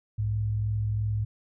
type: tone pair together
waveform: sine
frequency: 63 / 105.95 Hz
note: B1 / G#2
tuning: +35 / +35 cents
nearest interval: major sixth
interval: 900 cents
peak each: -35 / -25 dBFS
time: 0.18-1.25 s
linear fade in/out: 10 ms
effects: none